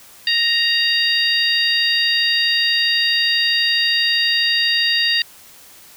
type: harmonic tone with a mistuned harmonic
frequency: 932.3 Hz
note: A#5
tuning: in tune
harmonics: 2 / 3 / 4 / 5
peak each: -20 / -20 / -20 / -20 dBFS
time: 0.27-5.22 s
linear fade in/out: 2 ms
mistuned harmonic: 5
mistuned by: +20 cents
effects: white hiss -44 dBFS RMS until 5.96 s